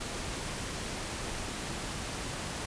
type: noise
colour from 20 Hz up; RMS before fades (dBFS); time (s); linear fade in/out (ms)
pink; -37; 0-2.66; 10
effects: resampled to 22050 Hz